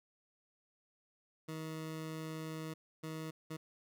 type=tone bursts at uneven times; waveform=20% pulse; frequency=158.6 Hz; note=D#3; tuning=33 cents sharp; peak=-36 dBFS; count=3; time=1.48-2.74 / 3.03-3.31 / 3.5-3.57 s; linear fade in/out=10 ms; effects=none